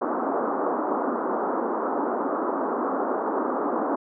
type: band-pass noise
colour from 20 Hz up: pink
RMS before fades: -26 dBFS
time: 0.01-3.96 s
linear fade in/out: 10 ms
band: 240 to 1300 Hz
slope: 48 dB/octave
effects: none